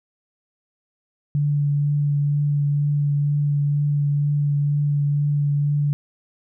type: tone with vibrato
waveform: sine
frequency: 145 Hz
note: D3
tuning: 22 cents flat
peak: -17 dBFS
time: 1.35-5.93 s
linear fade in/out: 0 ms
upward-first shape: triangle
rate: 2.1 Hz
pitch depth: 15 cents each way
effects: none